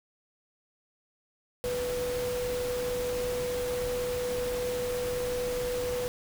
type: tone in noise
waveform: sine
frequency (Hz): 493.9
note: B4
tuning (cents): 0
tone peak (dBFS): -29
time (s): 1.64-6.08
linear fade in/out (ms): 0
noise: pink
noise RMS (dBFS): -38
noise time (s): 1.64-6.08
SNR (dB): +6
effects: none

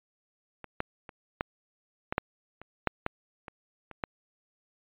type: clicks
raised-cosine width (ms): 0.5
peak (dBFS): -26 / -14 / -28 / -12 / -15 / -9 / -29 / -9 / -13 / -26 / -28 / -15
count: 12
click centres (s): 0.643 / 0.804 / 1.092 / 1.409 / 2.125 / 2.181 / 2.616 / 2.873 / 3.064 / 3.482 / 3.913 / 4.038
effects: resampled to 8000 Hz

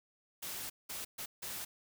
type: noise bursts at uneven times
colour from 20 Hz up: white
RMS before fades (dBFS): -42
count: 4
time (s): 0.42-0.7 / 0.89-1.05 / 1.18-1.26 / 1.42-1.65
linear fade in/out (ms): 10
effects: none

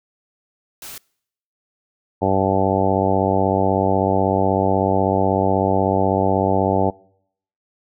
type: noise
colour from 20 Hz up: white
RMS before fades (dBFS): -35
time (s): 0.82-0.98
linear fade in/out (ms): 2
type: harmonic tone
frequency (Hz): 96.2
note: G2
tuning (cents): -32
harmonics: 1 / 2 / 3 / 4 / 5 / 6 / 7 / 8 / 9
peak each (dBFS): -24 / -24 / -24 / -24 / -24 / -24 / -24 / -24 / -24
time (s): 2.21-6.91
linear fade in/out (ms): 20
effects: noise-tail reverb RT60 0.7 s tail -25 dB re dry

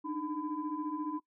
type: tone cluster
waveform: sine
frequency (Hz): 294.4 / 308.8 / 1006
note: D4 / D#4 / B5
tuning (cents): +4 / -13 / +32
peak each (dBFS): -37 / -36 / -40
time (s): 0.04-1.2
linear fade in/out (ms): 20
effects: noise-tail reverb RT60 0.1 s tail -18 dB re dry + tanh soft clip ceiling -24 dBFS

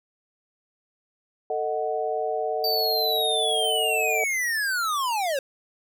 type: chord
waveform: sine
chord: D# diminished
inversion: second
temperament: equal with one note detuned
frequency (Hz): 445.4 / 622.3 / 740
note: A4 / D#5 / F#5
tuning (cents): +21 / 0 / 0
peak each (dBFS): -28 / -29 / -28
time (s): 1.5-4.24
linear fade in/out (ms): 2
type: linear sweep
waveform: square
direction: down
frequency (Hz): 4650 to 520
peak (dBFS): -24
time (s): 2.64-5.39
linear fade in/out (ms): 2
effects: none

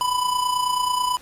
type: tone with amplitude modulation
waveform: square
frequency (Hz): 996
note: B5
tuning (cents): +14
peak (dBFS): -18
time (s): 0.01-1.17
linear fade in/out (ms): 0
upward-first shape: sine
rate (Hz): 29.2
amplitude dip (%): 60
effects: pink hiss -47 dBFS RMS until 1.21 s + resampled to 32000 Hz

